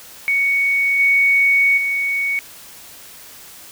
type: tone with level steps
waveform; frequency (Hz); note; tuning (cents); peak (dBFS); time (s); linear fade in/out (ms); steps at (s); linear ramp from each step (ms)
sine; 2229; C#7; +9; -14 / -11 / -17; 0.28-2.39; 0; 0.99 / 1.77; 10
effects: white hiss -40 dBFS RMS until 3.71 s